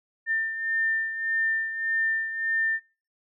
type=beating tone pair; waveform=sine; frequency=1800 / 1801.7 Hz; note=A6 / A6; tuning=+39 / +41 cents; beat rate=1.7 Hz; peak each=-25 / -32 dBFS; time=0.26-2.8 s; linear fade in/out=50 ms; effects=noise-tail reverb RT60 0.4 s tail -25 dB re dry